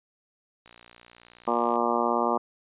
click train, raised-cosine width 0.2 ms, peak -31 dBFS, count 66, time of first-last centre 0.66-1.756 s, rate 59.3 Hz
harmonic tone, 118.6 Hz, A#2, 30 cents sharp, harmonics 2 / 3 / 4 / 5 / 6 / 7 / 8 / 9 / 10, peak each -31 / -31 / -31 / -31 / -31 / -31 / -31 / -31 / -31 dBFS, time 1.47-2.38 s, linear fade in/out 10 ms
effects resampled to 8000 Hz

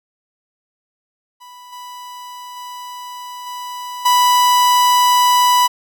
45% pulse tone with level steps, 987.8 Hz, B5, in tune, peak -37 / -31 / -29 / -26 / -10 dBFS, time 1.4-5.68 s, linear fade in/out 20 ms, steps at 1.72 / 2.56 / 3.46 / 4.05 s, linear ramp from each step 10 ms, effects none

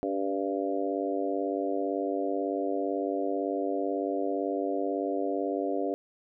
harmonic tone with a mistuned harmonic, 98 Hz, G2, in tune, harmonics 3 / 4 / 5 / 6 / 7, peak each -32 / -33 / -34 / -35 / -35 dBFS, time 0.03-5.94 s, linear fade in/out 0 ms, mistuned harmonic 3, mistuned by -31 cents, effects none

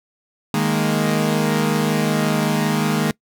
sawtooth chord, D# suspended fourth, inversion none, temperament equal, 155.56 / 207.7 / 233.1 Hz, D#3 / G#3 / A#3, 0 / 0 / 0 cents, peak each -17 / -17 / -18 dBFS, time 0.54-3.11 s, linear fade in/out 2 ms, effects noise-tail reverb RT60 0.1 s tail -23 dB re dry

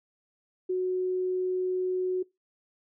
sine tone, 368.3 Hz, F#4, 8 cents flat, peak -25 dBFS, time 0.69-2.23 s, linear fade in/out 10 ms, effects noise-tail reverb RT60 0.2 s tail -22 dB re dry

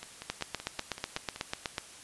two click trains, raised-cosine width 0.2 ms, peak -23 / -14 dBFS, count 8 / 13, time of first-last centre 0.03-1.361 / 0.3-1.781 s, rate 5.26 / 8.1 Hz, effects white hiss -50 dBFS RMS until 2.03 s + resampled to 24000 Hz

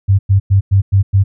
sine tone bursts, 98 Hz, G2, in tune, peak -6 dBFS, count 6, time 0.08-1.24 s, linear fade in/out 20 ms, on 110 ms, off 100 ms, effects none

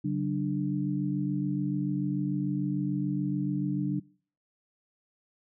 sine tone cluster, 141.8 / 188.7 / 295.9 Hz, C#3 / F#3 / D4, +40 / +34 / +13 cents, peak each -31 dBFS, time 0.04-4 s, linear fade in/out 10 ms, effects noise-tail reverb RT60 0.5 s tail -24 dB re dry

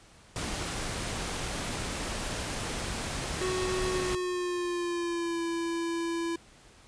pink noise, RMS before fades -34 dBFS, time 0.36-4.15 s, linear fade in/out 0 ms
square tone with pitch glide, 370.3 to 335.7 Hz, F#4 to E4, +1 to +32 cents, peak -30 dBFS, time 3.41-6.36 s, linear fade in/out 5 ms, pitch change -169 cents, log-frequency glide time 3.88-5.41 s
effects pink hiss -56 dBFS RMS until 6.87 s + resampled to 22050 Hz

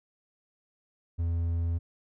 triangle tone, 84.3 Hz, E2, 39 cents sharp, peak -24 dBFS, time 1.18-1.79 s, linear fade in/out 20 ms, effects none

